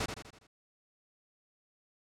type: noise with echo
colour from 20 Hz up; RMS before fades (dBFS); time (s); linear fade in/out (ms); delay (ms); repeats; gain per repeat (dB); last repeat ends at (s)
pink; -33; 0-0.06; 5; 82; 5; -6; 0.47
effects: low-pass 7000 Hz 12 dB/octave